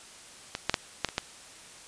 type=clicks; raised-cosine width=0.2 ms; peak=-14 / -6 / -6 / -7 / -18 / -9 dBFS; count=6; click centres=0.551 / 0.696 / 0.742 / 1.047 / 1.088 / 1.181 s; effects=white hiss -49 dBFS RMS until 1.87 s + resampled to 22050 Hz